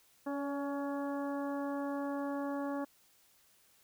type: harmonic tone with a mistuned harmonic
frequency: 281 Hz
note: C#4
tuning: 24 cents sharp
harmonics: 1 / 2 / 3 / 4 / 5 / 6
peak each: -36 / -40 / -44 / -46 / -52 / -52 dBFS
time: 0.26-2.85 s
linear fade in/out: 10 ms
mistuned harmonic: 2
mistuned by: +18 cents
effects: white hiss -67 dBFS RMS until 3.83 s